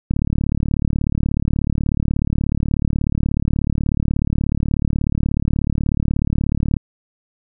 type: click train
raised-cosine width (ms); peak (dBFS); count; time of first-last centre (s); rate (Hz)
5; -6; 244; 0.11-6.768; 36.5
effects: none